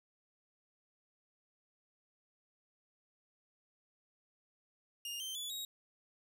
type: tone with pitch steps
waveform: sawtooth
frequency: 2827 / 3119 / 3440 / 3795 Hz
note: F7 / G7 / A7 / A#7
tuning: +20 / -9 / -40 / +30 cents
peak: -37 dBFS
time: 5.05-5.65 s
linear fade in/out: 2 ms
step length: 150 ms
effects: none